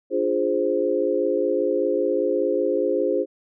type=chord; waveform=sine; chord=D half-diminished seventh; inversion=none; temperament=equal with one note detuned; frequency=293.7 / 350.2 / 415.3 / 523.3 Hz; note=D4 / F4 / Ab4 / C5; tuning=0 / +5 / 0 / 0 cents; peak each=-28 / -25 / -24 / -23 dBFS; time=0.1-3.26 s; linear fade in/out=50 ms; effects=none